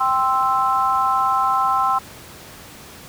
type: chord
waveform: sine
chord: C major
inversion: second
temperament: equal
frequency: 784 / 1046.5 / 1318.5 Hz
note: G5 / C6 / E6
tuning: 0 / 0 / 0 cents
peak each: -21 / -19 / -20 dBFS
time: 0-1.99 s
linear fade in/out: 10 ms
effects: pink hiss -40 dBFS RMS until 3.08 s + high-pass 60 Hz 12 dB/octave